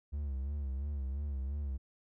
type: tone with vibrato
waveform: triangle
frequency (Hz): 69.5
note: C#2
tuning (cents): +5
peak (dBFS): -32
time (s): 0.12-1.78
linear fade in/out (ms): 20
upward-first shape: sine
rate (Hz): 2.9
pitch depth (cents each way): 97
effects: none